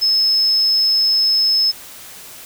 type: tone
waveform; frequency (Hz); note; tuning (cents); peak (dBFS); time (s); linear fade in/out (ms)
sine; 5200; E8; -24; -12; 0.01-1.72; 20
effects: white hiss -37 dBFS RMS until 2.45 s